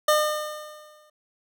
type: tone with exponential decay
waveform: 25% pulse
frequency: 606 Hz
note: D#5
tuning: 46 cents flat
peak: -12 dBFS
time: 0.08-1.1 s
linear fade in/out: 5 ms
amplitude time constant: 220 ms
effects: none